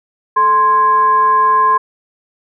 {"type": "tone with frequency modulation", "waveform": "sine", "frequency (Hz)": 1046.5, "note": "C6", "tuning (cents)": 0, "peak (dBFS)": -8, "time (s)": [0.36, 1.78], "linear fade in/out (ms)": 10, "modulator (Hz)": 611, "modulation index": 0.33, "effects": []}